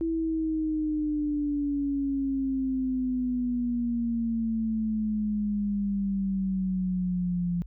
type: exponential sweep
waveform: sine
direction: down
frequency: 330 to 173 Hz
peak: -25 dBFS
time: 0.01-7.62 s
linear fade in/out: 0 ms
effects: added 50 Hz sine -40 dBFS peak until 7.66 s